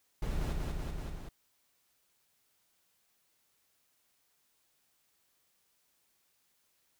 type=noise with echo; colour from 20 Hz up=brown; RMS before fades=-34 dBFS; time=0.22-0.53 s; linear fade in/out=5 ms; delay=190 ms; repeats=4; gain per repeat=-2 dB; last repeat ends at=1.29 s; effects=white hiss -74 dBFS RMS until 6.99 s